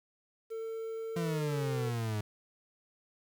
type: tone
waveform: triangle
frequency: 448.6 Hz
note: A4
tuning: 34 cents sharp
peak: -34 dBFS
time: 0.5-1.91 s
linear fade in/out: 20 ms
type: exponential sweep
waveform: 40% pulse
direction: down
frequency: 172.3 to 103.83 Hz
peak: -31 dBFS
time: 1.16-2.21 s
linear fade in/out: 5 ms
effects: 10-bit